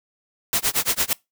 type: noise with tremolo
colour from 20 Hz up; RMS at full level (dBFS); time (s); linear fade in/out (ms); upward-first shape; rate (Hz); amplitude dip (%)
white; -19; 0.53-1.13; 0; sine; 8.8; 100
effects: noise-tail reverb RT60 0.2 s tail -24 dB re dry